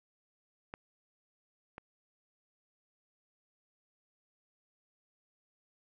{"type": "clicks", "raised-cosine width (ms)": 0.5, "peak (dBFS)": [-26, -29], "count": 2, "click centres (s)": [0.739, 1.781], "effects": []}